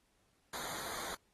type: noise with comb filter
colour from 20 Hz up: pink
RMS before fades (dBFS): -43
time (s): 0.53-1.15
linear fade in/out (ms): 5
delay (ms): 0.37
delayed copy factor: -0.85
effects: pink hiss -75 dBFS RMS until 1.33 s + AAC 32 kbps